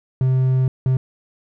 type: tone bursts at uneven times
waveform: triangle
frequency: 129.9 Hz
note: C3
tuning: 12 cents flat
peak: -12 dBFS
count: 2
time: 0.21-0.68 / 0.86-0.97 s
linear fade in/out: 2 ms
effects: none